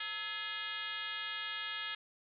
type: tone with frequency modulation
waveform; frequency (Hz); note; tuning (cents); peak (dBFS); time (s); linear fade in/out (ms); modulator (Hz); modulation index
sine; 2489; D#7; 0; -37; 0-1.95; 5; 395; 3
effects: none